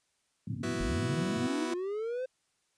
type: band-pass noise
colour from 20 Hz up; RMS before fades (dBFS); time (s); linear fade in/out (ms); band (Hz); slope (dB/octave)
pink; -38; 0.47-1.47; 2; 100 to 260; 48
type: chord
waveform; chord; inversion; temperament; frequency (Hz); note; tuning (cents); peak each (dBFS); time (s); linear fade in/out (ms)
sawtooth; B suspended fourth; none; just; 246.9 / 329.3 / 370.4; B3 / E4 / F#4; 0 / -2 / +2; -33; 0.63-1.74; 5
type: linear sweep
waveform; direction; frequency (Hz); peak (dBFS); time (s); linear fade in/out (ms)
triangle; up; 33.26 to 523.3; -30; 0.8-2.26; 10
effects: white hiss -75 dBFS RMS until 2.77 s + resampled to 22050 Hz